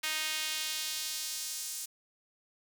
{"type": "tone with high-pass filter sweep", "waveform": "sawtooth", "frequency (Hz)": 311.1, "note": "D#4", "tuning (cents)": 0, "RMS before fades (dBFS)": -36, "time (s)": [0.03, 1.86], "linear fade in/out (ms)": 10, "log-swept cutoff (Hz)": [2200, 7200], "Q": 1.1, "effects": []}